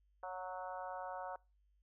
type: harmonic tone with a mistuned harmonic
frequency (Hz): 185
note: F#3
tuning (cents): 0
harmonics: 3 / 4 / 5 / 6 / 7 / 8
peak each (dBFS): -48 / -46 / -48 / -52 / -53 / -55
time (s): 0.23-1.36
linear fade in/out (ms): 2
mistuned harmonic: 4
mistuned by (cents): -21
effects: noise-tail reverb RT60 0.3 s tail -25 dB re dry + added 50 Hz sine -70 dBFS peak until 1.82 s